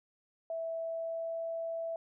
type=tone with pitch glide; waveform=sine; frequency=657 to 660.8 Hz; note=E5 to E5; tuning=-6 to +4 cents; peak=-34 dBFS; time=0.5-1.96 s; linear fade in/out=2 ms; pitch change=+10 cents; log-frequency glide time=0.73-1.4 s; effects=none